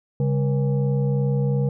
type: tone with frequency modulation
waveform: sine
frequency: 138.6 Hz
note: C#3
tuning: in tune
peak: -18 dBFS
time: 0.2-1.69 s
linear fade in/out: 2 ms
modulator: 340 Hz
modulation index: 0.72
effects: none